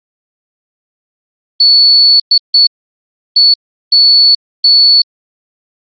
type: tone bursts at uneven times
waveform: sine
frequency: 4435 Hz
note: C#8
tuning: in tune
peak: -3 dBFS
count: 6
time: 1.6-2.2 / 2.31-2.38 / 2.54-2.67 / 3.36-3.54 / 3.92-4.35 / 4.64-5.02 s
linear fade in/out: 5 ms
effects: Opus 48 kbps